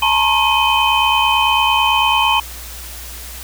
sine tone cluster, 871 / 940 / 1078 / 2510 / 3074 Hz, A5 / A#5 / C#6 / D#7 / G7, -18 / +14 / -49 / +15 / -35 cents, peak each -18 dBFS, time 0.02-2.4 s, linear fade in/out 5 ms, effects added 60 Hz sine -33 dBFS peak until 3.43 s + white hiss -33 dBFS RMS until 3.43 s

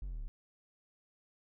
triangle exponential sweep, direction down, 51.3 to 31.77 Hz, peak -36 dBFS, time 0.02-0.28 s, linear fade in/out 0 ms, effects none

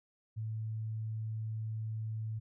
sine tone, 110 Hz, A2, in tune, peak -35 dBFS, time 0.36-2.4 s, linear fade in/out 20 ms, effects none

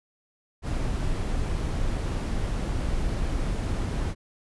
brown noise, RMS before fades -27 dBFS, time 0.62-4.15 s, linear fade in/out 50 ms, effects resampled to 24000 Hz

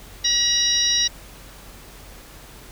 harmonic tone with a mistuned harmonic, 958 Hz, A#5, 47 cents sharp, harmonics 2 / 3 / 4 / 5 / 6, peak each -29 / -29 / -21 / -27 / -20 dBFS, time 0.24-1.08 s, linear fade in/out 10 ms, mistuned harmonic 6, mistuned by -39 cents, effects added 46 Hz sine -44 dBFS peak until 2.71 s + pink hiss -44 dBFS RMS until 2.71 s

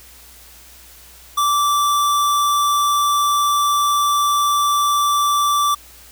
square tone, 1166 Hz, D6, 13 cents flat, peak -15 dBFS, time 1.37-5.75 s, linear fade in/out 10 ms, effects added 60 Hz sine -48 dBFS peak until 6.11 s + white hiss -44 dBFS RMS until 6.11 s

